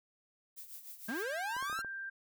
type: noise with tremolo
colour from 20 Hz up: violet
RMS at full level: -46 dBFS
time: 0.56-1.24 s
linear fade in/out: 20 ms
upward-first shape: triangle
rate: 6.6 Hz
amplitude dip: 75%
type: tone with pitch glide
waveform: sine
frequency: 1600 to 1580.7 Hz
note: G6 to G6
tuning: +35 to +14 cents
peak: -39 dBFS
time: 1.08-2.1 s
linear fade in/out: 10 ms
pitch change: -21 cents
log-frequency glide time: 1.28-1.58 s
type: linear sweep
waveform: 45% pulse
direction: up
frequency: 194.9 to 1400 Hz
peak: -37 dBFS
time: 1.08-1.82 s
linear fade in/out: 10 ms
type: clicks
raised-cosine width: 1 ms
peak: -35 dBFS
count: 6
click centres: 1.566 / 1.626 / 1.698 / 1.728 / 1.79 / 1.847 s
effects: none